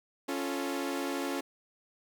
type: chord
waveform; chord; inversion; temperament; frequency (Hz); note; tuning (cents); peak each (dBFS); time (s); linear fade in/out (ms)
sawtooth; Db augmented; none; equal; 277.2 / 349.2 / 440; Db4 / F4 / A4; 0 / 0 / 0; -30 / -33 / -36; 0.28-1.41; 10
effects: 11-bit